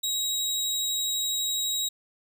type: tone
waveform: 25% pulse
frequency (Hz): 3822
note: A#7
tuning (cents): +43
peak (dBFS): -22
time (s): 0.03-1.89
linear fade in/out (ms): 10
effects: none